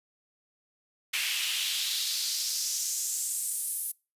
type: noise with high-pass filter sweep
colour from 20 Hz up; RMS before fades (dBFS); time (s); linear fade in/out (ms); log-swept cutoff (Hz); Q
pink; -31; 1.13-3.92; 10; 2400 to 11000; 2.6
effects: noise-tail reverb RT60 0.3 s tail -25 dB re dry + resampled to 32000 Hz